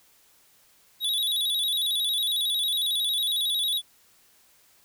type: tone with vibrato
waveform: square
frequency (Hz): 3627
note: A#7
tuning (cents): -48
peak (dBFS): -24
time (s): 1-3.82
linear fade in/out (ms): 50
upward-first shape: square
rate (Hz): 11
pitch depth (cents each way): 86
effects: white hiss -60 dBFS RMS until 4.84 s